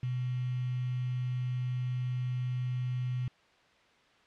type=tone with quantisation; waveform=sine; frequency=125.3 Hz; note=B2; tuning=25 cents sharp; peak=-30 dBFS; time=0.03-3.28 s; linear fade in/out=2 ms; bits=8; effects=white hiss -63 dBFS RMS until 4.26 s + low-pass 3000 Hz 12 dB/octave